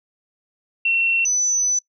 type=tone pair in turn; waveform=sine; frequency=2716 / 5999 Hz; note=F7 / F#8; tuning=-49 / +23 cents; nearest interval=octave + major second; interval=1372 cents; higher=second; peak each=-16 dBFS; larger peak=neither; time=0.85-1.25 / 1.25-1.79 s; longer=second; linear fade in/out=5 ms; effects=noise-tail reverb RT60 0.1 s tail -20 dB re dry